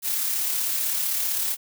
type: noise with amplitude modulation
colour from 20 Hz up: blue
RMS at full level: -24 dBFS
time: 0.02-1.57 s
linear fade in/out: 50 ms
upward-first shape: sine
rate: 35.7 Hz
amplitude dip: 30%
effects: none